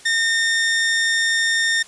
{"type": "tone", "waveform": "sawtooth", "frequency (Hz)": 1824, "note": "A#6", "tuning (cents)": -38, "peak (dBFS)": -13, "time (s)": [0.05, 1.83], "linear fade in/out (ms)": 10, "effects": ["white hiss -44 dBFS RMS until 1.87 s", "resampled to 22050 Hz"]}